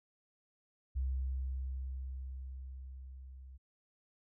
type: tone with level ramp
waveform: sine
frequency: 65.41 Hz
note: C2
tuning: in tune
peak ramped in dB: -31 to -49 dBFS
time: 0.95-3.58 s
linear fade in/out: 20 ms
effects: none